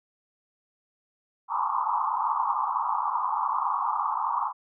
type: band-pass noise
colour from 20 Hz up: white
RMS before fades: -27 dBFS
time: 1.48-4.53 s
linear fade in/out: 50 ms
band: 820 to 1200 Hz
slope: 96 dB/octave
effects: none